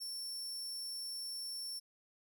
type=tone; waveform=sawtooth; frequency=5430 Hz; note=F8; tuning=50 cents flat; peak=-38 dBFS; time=0-1.8 s; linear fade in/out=20 ms; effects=none